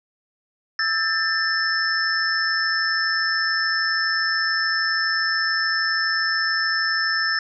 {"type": "tone cluster", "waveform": "sine", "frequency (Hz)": [1318, 1611, 1784, 5280], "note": ["E6", "G6", "A6", "E8"], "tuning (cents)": [-1, 47, 23, 2], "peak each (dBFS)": [-29, -28, -22, -24], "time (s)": [0.79, 7.39], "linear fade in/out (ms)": 2, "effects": []}